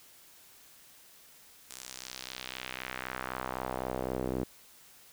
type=tone with band-pass filter sweep; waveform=sawtooth; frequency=63.9 Hz; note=C2; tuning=40 cents flat; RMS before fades=-38 dBFS; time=1.7-4.44 s; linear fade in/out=5 ms; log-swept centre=8600 to 340 Hz; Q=1.4; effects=white hiss -57 dBFS RMS until 5.12 s